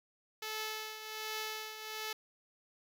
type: tone with tremolo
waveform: 5% pulse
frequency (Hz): 434.3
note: A4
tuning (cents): -23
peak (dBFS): -25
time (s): 0.42-2.13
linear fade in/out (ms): 5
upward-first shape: triangle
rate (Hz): 1.3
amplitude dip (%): 65
effects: none